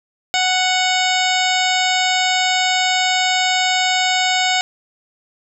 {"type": "harmonic tone", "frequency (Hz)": 740, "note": "F#5", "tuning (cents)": 0, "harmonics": [1, 2, 3, 4, 5, 6, 7, 9, 10], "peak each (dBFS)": [-19, -24, -21, -23, -23, -29, -27, -30, -28], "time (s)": [0.34, 4.61], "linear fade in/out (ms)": 0, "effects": []}